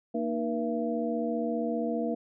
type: tone cluster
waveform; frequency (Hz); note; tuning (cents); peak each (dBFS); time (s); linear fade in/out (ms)
sine; 232.6 / 307.6 / 479.3 / 672; A#3 / D#4 / A#4 / E5; -4 / -20 / +48 / +33; -31 / -34 / -33 / -34; 0.14-2.15; 10
effects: none